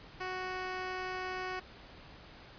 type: tone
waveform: 10% pulse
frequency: 370 Hz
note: F#4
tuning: in tune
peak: -28 dBFS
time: 0.2-1.6 s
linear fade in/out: 10 ms
effects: pink hiss -53 dBFS RMS until 2.58 s + resampled to 11025 Hz